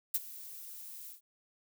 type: noise with ADSR envelope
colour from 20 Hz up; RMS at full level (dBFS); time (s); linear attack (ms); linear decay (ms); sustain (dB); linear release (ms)
violet; -28; 0.14-1.21; 9; 35; -19; 120
effects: none